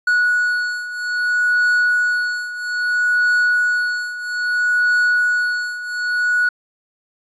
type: beating tone pair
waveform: triangle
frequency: 1464 / 1464.61 Hz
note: F#6 / F#6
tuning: -19 / -18 cents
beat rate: 0.61 Hz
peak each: -15 / -19 dBFS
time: 0.07-6.49 s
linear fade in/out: 5 ms
effects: resampled to 22050 Hz